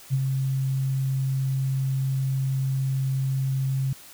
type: tone with ADSR envelope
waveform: sine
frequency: 133.7 Hz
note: C3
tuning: 38 cents sharp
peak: -18 dBFS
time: 0.1-3.93 s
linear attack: 36 ms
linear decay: 44 ms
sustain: -4 dB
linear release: 4 ms
effects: white hiss -47 dBFS RMS until 4.13 s